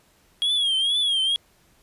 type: tone with vibrato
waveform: triangle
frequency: 3287 Hz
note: G#7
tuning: 19 cents flat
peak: -18 dBFS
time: 0.42-1.36 s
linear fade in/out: 0 ms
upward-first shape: triangle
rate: 2.2 Hz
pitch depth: 120 cents each way
effects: pink hiss -60 dBFS RMS until 1.82 s + resampled to 32000 Hz